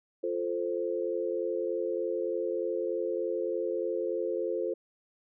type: chord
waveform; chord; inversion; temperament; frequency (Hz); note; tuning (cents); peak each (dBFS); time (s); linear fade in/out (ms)
sine; F major; none; equal; 349.2 / 440 / 523.3; F4 / A4 / C5; 0 / 0 / 0; -33; 0.23-4.74; 10
effects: none